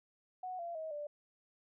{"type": "tone with pitch steps", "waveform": "sine", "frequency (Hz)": [738, 684.6, 635.1, 589.1], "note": ["F#5", "F5", "D#5", "D5"], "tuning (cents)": [-5, -35, 35, 5], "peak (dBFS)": -39, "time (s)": [0.43, 1.07], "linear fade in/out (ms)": 5, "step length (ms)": 160, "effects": []}